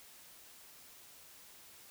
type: silence
effects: white hiss -57 dBFS RMS until 1.9 s